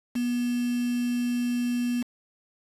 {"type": "tone with quantisation", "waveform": "sine", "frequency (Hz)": 242.8, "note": "B3", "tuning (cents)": -29, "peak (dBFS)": -24, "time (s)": [0.15, 2.03], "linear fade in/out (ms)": 10, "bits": 6, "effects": ["resampled to 32000 Hz"]}